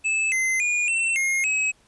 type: tone with pitch steps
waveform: square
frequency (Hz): 2616 / 2065 / 2437 / 2695 / 2141 / 2557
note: E7 / C7 / D#7 / E7 / C7 / D#7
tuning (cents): -14 / -23 / -37 / +38 / +39 / +47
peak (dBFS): -21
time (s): 0.04-1.72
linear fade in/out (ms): 20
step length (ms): 280
effects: pink hiss -60 dBFS RMS until 1.87 s + resampled to 24000 Hz